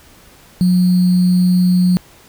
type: tone with sample-and-hold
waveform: sine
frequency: 180.7 Hz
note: F#3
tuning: 41 cents flat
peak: -9 dBFS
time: 0.61-1.97 s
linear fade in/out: 0 ms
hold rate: 4410 Hz
effects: pink hiss -45 dBFS RMS until 2.28 s